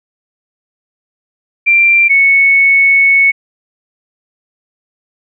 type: tone pair in turn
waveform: sine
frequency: 2364 / 2211 Hz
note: D7 / C#7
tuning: +11 / -5 cents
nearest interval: minor second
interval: 116 cents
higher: first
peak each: -5 dBFS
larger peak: neither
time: 1.66-2.09 / 2.09-3.32 s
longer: second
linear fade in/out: 20 ms
effects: none